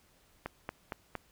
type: click train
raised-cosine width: 0.5 ms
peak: -21 dBFS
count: 4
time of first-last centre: 0.46-1.153 s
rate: 4.33 Hz
effects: pink hiss -66 dBFS RMS until 1.31 s